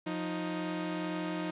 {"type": "tone pair together", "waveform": "sawtooth", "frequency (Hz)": [177, 311.9], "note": ["F3", "D#4"], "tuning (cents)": [23, 4], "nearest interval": "minor seventh", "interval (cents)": 981, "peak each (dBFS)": [-33, -31], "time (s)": [0.06, 1.51], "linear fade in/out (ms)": 10, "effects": ["resampled to 8000 Hz", "10-bit"]}